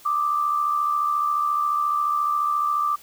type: tone pair together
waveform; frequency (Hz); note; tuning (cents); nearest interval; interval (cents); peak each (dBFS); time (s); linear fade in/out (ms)
sine; 1179.7 / 1254; D6 / D#6; +7 / +13; minor second; 106; -20 / -29; 0.05-2.96; 10
effects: white hiss -49 dBFS RMS until 3.02 s